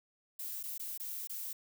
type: noise with dropouts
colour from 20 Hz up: violet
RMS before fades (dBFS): -41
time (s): 0.39-1.53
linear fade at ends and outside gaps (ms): 5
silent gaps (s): 0.63-0.636 / 0.78-0.795 / 0.977-0.998 / 1.273-1.295
effects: none

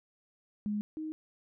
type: tone pair in turn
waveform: sine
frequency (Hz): 208.5 / 312.4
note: G#3 / D#4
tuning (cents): +7 / +7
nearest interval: perfect fifth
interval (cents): 700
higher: second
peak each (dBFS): -30 / -35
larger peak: first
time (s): 0.66-0.81 / 0.97-1.12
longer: neither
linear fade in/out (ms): 0
effects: none

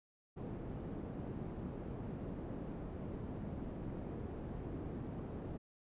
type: low-pass noise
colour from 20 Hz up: white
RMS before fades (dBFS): -44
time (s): 0.36-5.58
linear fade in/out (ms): 20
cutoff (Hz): 300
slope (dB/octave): 12
effects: resampled to 8000 Hz

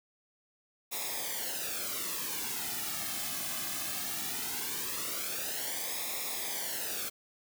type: noise with flanger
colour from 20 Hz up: white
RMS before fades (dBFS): -36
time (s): 0.91-7.1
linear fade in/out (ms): 20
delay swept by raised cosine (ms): 0.66 to 2.16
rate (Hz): 0.19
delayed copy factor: -0.75
effects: none

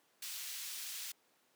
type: high-pass noise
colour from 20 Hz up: pink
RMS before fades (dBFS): -44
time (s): 0.22-1.12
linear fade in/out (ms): 5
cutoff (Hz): 3100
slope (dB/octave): 12
effects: pink hiss -72 dBFS RMS until 1.55 s + high-pass 300 Hz 12 dB/octave

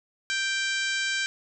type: harmonic tone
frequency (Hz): 784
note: G5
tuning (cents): 0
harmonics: 2 / 3 / 4 / 5 / 6 / 7 / 8 / 9 / 10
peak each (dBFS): -28 / -32 / -34 / -36 / -38 / -39 / -40 / -41 / -42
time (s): 0.3-1.26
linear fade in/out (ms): 0
effects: none

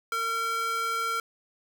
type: tone with high-pass filter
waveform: square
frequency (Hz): 456.2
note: A#4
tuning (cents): -37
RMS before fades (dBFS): -29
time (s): 0.12-1.2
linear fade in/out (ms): 2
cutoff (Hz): 1100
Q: 5.3
effects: none

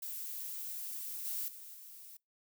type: noise with level steps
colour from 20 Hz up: violet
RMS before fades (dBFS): -42 / -38 / -50 / -52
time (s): 0.02-2.17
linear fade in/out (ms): 5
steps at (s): 1.25 / 1.48 / 1.74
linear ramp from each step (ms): 2
effects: noise-tail reverb RT60 0.2 s tail -25 dB re dry

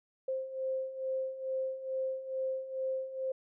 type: beating tone pair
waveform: sine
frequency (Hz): 524 / 526.3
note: C5 / C5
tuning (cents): +2 / +10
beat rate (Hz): 2.3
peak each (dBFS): -39 / -34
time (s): 0.28-3.32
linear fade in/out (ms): 5
effects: none

